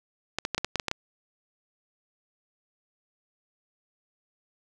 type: clicks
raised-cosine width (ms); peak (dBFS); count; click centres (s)
0.2; -10; 9; 0.386 / 0.451 / 0.547 / 0.58 / 0.646 / 0.757 / 0.798 / 0.883 / 0.914
effects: none